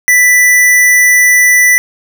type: tone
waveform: square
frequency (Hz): 1980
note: B6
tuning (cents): +4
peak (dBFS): -5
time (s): 0.08-1.78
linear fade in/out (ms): 0
effects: none